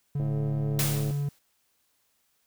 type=tone; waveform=triangle; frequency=142.9 Hz; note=D3; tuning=47 cents flat; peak=-24 dBFS; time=0.15-1.29 s; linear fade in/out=5 ms
type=click train; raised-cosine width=2 ms; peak=-24 dBFS; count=99; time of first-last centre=0.2-1.107 s; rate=108 Hz
type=noise with exponential decay; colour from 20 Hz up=white; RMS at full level=-26 dBFS; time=0.79-1.39 s; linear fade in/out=2 ms; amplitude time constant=130 ms
effects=white hiss -71 dBFS RMS until 2.46 s